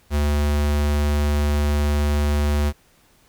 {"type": "tone", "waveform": "square", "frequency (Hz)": 73.42, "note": "D2", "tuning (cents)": 0, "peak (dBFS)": -18, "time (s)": [0.1, 2.73], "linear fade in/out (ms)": 50, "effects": ["pink hiss -57 dBFS RMS until 3.28 s"]}